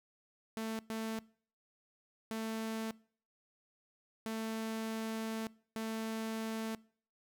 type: tone bursts at uneven times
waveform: sawtooth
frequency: 222.3 Hz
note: A3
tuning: 18 cents sharp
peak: -33 dBFS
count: 5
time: 0.57-0.79 / 0.9-1.19 / 2.31-2.91 / 4.26-5.47 / 5.76-6.75 s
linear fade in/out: 0 ms
effects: noise-tail reverb RT60 0.5 s tail -23 dB re dry